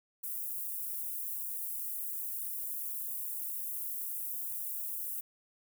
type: high-pass noise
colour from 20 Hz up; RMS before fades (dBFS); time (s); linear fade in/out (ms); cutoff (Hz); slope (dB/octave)
white; -38; 0.23-5.21; 10; 11000; 24
effects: none